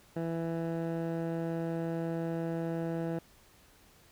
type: tone with low-pass filter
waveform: 15% pulse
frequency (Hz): 165.6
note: E3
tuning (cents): +8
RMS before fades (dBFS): -34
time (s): 0.16-3.19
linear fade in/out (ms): 5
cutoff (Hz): 1100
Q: 0.56
effects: pink hiss -61 dBFS RMS until 4.11 s